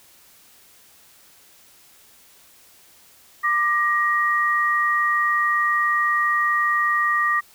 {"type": "tone pair together", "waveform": "sine", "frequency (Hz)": [1188, 1887.3], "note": ["D6", "A#6"], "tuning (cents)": [20, 21], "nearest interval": "minor sixth", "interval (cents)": 801, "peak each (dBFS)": -20, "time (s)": [3.43, 7.41], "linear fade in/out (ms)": 20, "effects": ["white hiss -52 dBFS RMS until 7.54 s"]}